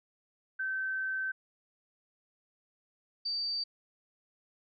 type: tone pair in turn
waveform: sine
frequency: 1542 / 4629 Hz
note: G6 / D8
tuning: -29 / -26 cents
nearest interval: octave + perfect fifth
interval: 1903 cents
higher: second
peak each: -31 / -31 dBFS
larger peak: neither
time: 0.59-1.32 / 3.25-3.64 s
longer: first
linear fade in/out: 10 ms
effects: none